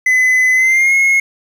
triangle tone with pitch glide, 2020 to 2165 Hz, B6 to C#7, +39 to -41 cents, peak -7 dBFS, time 0.06-1.2 s, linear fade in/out 5 ms, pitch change +120 cents, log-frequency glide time 0.54-0.94 s, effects 7-bit

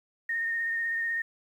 sine tone with vibrato, 1840 Hz, A#6, 23 cents flat, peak -27 dBFS, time 0.29-1.22 s, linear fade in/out 5 ms, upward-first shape square, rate 16 Hz, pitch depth 18 cents each way, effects 10-bit

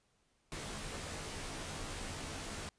pink noise with comb filter, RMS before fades -43 dBFS, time 0.52-2.69 s, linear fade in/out 0 ms, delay 17 ms, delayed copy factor -0.75, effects pink hiss -75 dBFS RMS until 2.78 s + resampled to 22050 Hz

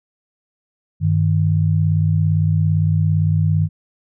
sine tone pair together, 98.15 / 155.8 Hz, G2 / D#3, +3 / +3 cents, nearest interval minor sixth, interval 800 cents, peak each -16 dBFS, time 1-3.69 s, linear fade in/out 50 ms, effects none

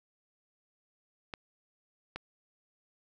clicks, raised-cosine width 0.3 ms, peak -22 dBFS, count 2, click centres 1.338 / 2.16 s, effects none

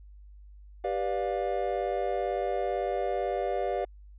triangle chord, G dominant seventh, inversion none, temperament just, 392 / 490 / 588 / 705.6 Hz, G4 / B4 / D5 / F5, 0 / -14 / +2 / +18 cents, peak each -31 / -32 / -31 / -30 dBFS, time 0.84-3.85 s, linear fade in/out 5 ms, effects added 50 Hz sine -47 dBFS peak until 4.18 s + resampled to 8000 Hz

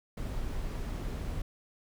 brown noise, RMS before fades -35 dBFS, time 0.17-1.42 s, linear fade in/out 5 ms, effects none

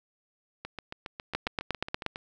two click trains, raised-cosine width 0.3 ms, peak -21 / -12 dBFS, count 12 / 7, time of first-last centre 0.65-2.159 / 1.35-2.063 s, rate 7.29 / 8.41 Hz, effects none

